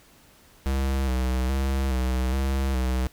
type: tone with vibrato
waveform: square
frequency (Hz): 65.41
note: C2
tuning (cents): 0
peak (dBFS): -23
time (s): 0.66-3.07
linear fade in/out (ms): 0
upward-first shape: square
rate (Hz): 1.2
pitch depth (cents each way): 43
effects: pink hiss -55 dBFS RMS until 3.12 s